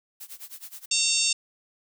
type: noise with tremolo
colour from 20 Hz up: blue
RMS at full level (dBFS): -39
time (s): 0.2-0.86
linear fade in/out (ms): 10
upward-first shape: sine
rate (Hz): 9.5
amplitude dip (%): 90
type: harmonic tone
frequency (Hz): 911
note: A#5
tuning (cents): -40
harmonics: 3 / 4 / 5 / 6 / 7 / 8 / 9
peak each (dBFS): -29 / -29 / -29 / -29 / -29 / -29 / -29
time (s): 0.91-1.33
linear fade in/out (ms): 5
effects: none